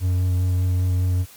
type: tone with vibrato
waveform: triangle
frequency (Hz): 90.8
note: F#2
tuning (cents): -32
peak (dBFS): -15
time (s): 0-1.26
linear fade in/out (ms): 50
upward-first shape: sine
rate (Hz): 5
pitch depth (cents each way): 14
effects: white hiss -46 dBFS RMS until 1.36 s + MP3 96 kbps